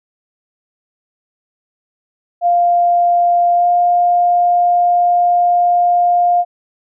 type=tone with pitch glide; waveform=sine; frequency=698.5 to 704.6 Hz; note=F5 to F5; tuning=0 to +15 cents; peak=-9 dBFS; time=2.41-6.45 s; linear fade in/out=50 ms; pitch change=+15 cents; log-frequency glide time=3.55-3.66 s; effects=none